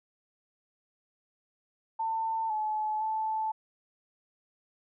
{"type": "tone with pitch steps", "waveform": "sine", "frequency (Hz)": [895, 859, 875], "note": ["A5", "A5", "A5"], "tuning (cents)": [29, -42, -10], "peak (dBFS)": -28, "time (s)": [1.99, 3.52], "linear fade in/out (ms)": 10, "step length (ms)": 510, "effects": []}